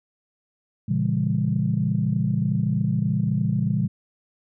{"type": "chord", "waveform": "sine", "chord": "A# diminished seventh", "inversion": "none", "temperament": "just", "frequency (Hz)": [116.54, 139.85, 167.82, 201.4], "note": ["A#2", "C#3", "E3", "G3"], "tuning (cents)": [0, 16, 31, 47], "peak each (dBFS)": -25, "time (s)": [0.88, 3.88], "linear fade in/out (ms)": 10, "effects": ["tanh soft clip ceiling -9 dBFS"]}